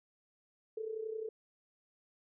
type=tone with amplitude modulation; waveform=sine; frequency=440 Hz; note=A4; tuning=in tune; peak=-34 dBFS; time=0.77-1.29 s; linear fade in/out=5 ms; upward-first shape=sine; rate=31.4 Hz; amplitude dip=70%; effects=none